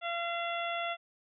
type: harmonic tone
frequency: 684 Hz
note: F5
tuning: 36 cents flat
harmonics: 1 / 2 / 3 / 4 / 5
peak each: -35 / -38 / -40 / -41 / -42 dBFS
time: 0.01-0.97 s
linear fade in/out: 50 ms
effects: none